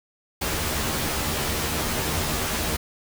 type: noise with comb filter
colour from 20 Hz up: pink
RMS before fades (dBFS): -26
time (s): 0.41-2.77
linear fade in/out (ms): 10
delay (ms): 13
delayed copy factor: +0.75
effects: none